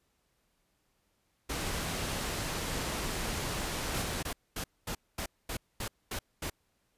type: low-pass noise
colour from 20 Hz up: pink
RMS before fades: -35 dBFS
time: 1.49-4.23 s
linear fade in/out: 10 ms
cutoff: 12000 Hz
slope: 12 dB/octave
type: noise bursts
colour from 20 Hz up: pink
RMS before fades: -36 dBFS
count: 9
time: 3.94-6.5 s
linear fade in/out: 5 ms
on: 80 ms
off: 230 ms
effects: pink hiss -75 dBFS RMS until 6.97 s + resampled to 32000 Hz